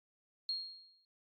sine tone with exponential decay, 4258 Hz, C8, 30 cents sharp, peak -32 dBFS, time 0.49-1.05 s, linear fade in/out 1 ms, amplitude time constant 120 ms, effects AAC 32 kbps

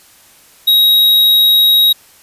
square tone, 3807 Hz, A#7, 36 cents sharp, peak -7 dBFS, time 0.67-1.93 s, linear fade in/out 10 ms, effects white hiss -45 dBFS RMS until 2.22 s + resampled to 32000 Hz

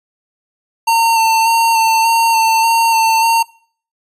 square tone with vibrato, 906 Hz, A#5, 50 cents flat, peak -10 dBFS, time 0.87-3.43 s, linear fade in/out 10 ms, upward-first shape square, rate 1.7 Hz, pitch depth 16 cents each way, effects noise-tail reverb RT60 0.5 s tail -22 dB re dry + resampled to 32000 Hz

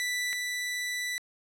sawtooth tone pair in turn, 1977 / 1977 Hz, B6 / B6, +1 / +1 cents, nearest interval unison, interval 0 cents, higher neither, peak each -25 / -27 dBFS, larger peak first, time 0-0.33 / 0.33-1.18 s, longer second, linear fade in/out 0 ms, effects low-pass 12000 Hz 12 dB/octave

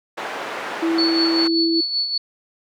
white band-pass noise, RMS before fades -29 dBFS, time 0.17-1.48 s, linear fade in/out 10 ms, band 370 to 1500 Hz, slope 12 dB/octave
sine tone, 329.6 Hz, E4, in tune, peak -17 dBFS, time 0.82-1.81 s, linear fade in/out 10 ms
sine tone with tremolo, 4435 Hz, C#8, in tune, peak -17 dBFS, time 0.98-2.18 s, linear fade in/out 5 ms, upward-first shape sine, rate 5.2 Hz, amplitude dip 55%
effects none

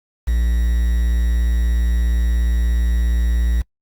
triangle tone with quantisation, 58.5 Hz, A#1, 7 cents sharp, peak -12 dBFS, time 0.27-3.62 s, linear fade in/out 10 ms, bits 6, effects noise-tail reverb RT60 0.1 s tail -26 dB re dry + Opus 48 kbps

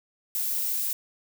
violet noise, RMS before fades -28 dBFS, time 0.35-0.93 s, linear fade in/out 0 ms, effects none

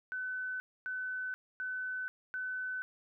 sine tone bursts, 1510 Hz, F#6, 35 cents sharp, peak -35 dBFS, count 4, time 0.12-2.82 s, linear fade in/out 0 ms, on 480 ms, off 260 ms, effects none

